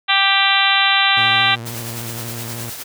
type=harmonic tone; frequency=392.6 Hz; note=G4; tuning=3 cents sharp; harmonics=2 / 3 / 4 / 5 / 6 / 7 / 8 / 9 / 10; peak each=-21 / -21 / -21 / -21 / -21 / -21 / -21 / -21 / -21 dBFS; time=0.08-1.56 s; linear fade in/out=20 ms
type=tone with vibrato; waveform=sawtooth; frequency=116.54 Hz; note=A#2; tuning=in tune; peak=-24 dBFS; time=1.17-2.7 s; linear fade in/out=5 ms; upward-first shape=square; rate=13 Hz; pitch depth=40 cents each way
type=noise with tremolo; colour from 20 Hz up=white; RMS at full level=-29 dBFS; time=1.65-2.84 s; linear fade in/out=20 ms; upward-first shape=sine; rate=9.6 Hz; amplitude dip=40%
effects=none